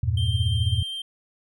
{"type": "chord", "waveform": "sine", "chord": "E diminished", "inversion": "none", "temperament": "equal", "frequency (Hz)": [82.41, 98, 116.54], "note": ["E2", "G2", "Bb2"], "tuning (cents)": [0, 0, 0], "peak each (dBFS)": [-25, -25, -24], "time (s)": [0.03, 0.83], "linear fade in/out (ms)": 5}
{"type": "tone", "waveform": "triangle", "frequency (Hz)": 3155, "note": "G7", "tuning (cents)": 10, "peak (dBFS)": -28, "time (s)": [0.17, 1.02], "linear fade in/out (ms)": 5}
{"effects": []}